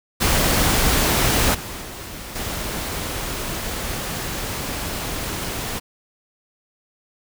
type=noise with level steps; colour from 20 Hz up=pink; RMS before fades=-18 / -32 / -34 / -27 dBFS; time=0.2-5.8 s; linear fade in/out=20 ms; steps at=1.54 / 1.81 / 2.35 s; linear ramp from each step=10 ms; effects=none

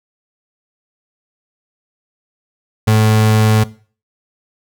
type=tone; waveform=35% pulse; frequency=108.7 Hz; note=A2; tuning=21 cents flat; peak=-7 dBFS; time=2.87-3.64 s; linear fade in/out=10 ms; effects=noise-tail reverb RT60 0.4 s tail -18 dB re dry

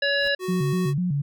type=harmonic tone; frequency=564 Hz; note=C#5; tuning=30 cents sharp; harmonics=1 / 3 / 5 / 7 / 9; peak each=-25 / -23 / -30 / -28 / -36 dBFS; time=0.02-0.35 s; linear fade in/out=5 ms
type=noise with exponential growth; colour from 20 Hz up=pink; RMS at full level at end=-41 dBFS; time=0.06-0.28 s; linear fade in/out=1 ms; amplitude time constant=47 ms
type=tone; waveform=square; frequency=370 Hz; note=F#4; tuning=in tune; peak=-28 dBFS; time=0.39-0.94 s; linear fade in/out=50 ms
type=tone with vibrato; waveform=sine; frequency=160 Hz; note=D#3; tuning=49 cents sharp; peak=-21 dBFS; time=0.48-1.22 s; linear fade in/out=10 ms; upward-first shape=square; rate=4 Hz; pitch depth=200 cents each way
effects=none

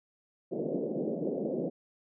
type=band-pass noise; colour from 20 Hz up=white; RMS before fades=-33 dBFS; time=0.51-1.7 s; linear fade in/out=20 ms; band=160 to 560 Hz; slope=48 dB/octave; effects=none

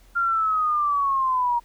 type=linear sweep; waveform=sine; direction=down; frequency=1396.9 to 941 Hz; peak=-19 dBFS; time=0.15-1.6 s; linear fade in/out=20 ms; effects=added 43 Hz sine -51 dBFS peak until 1.64 s + pink hiss -58 dBFS RMS until 1.64 s

